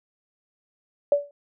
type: tone with exponential decay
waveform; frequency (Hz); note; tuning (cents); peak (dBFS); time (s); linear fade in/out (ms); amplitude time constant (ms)
sine; 575; D5; -37; -12; 1.12-1.31; 2; 40
effects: none